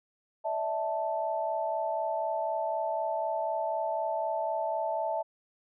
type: chord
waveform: sine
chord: D suspended second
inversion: none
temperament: equal with one note detuned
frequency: 587.3 / 651.3 / 880 Hz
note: D5 / E5 / A5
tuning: 0 / -21 / 0 cents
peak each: -37 / -31 / -32 dBFS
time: 0.44-5.23 s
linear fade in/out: 20 ms
effects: none